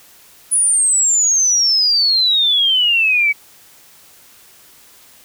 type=exponential sweep; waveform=sine; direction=down; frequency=10050 to 2251 Hz; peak=-11 dBFS; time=0.51-3.33 s; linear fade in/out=20 ms; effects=white hiss -46 dBFS RMS until 5.24 s